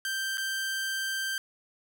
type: tone with dropouts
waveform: sawtooth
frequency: 1568 Hz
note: G6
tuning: in tune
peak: -26 dBFS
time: 0.05-1.38 s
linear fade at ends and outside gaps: 1 ms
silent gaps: 0.373-0.38 s
effects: none